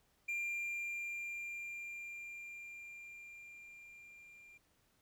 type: tone with level ramp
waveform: triangle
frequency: 2388 Hz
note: D7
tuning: 28 cents sharp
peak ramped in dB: -34 to -55 dBFS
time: 0.28-4.58 s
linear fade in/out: 10 ms
effects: pink hiss -74 dBFS RMS until 5.01 s